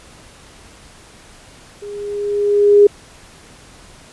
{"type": "tone with level ramp", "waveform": "sine", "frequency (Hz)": 409.6, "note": "G#4", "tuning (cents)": -24, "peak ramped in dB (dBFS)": [-28, -3], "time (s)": [1.82, 2.87], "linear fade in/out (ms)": 5, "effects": ["pink hiss -43 dBFS RMS until 4.12 s", "resampled to 24000 Hz"]}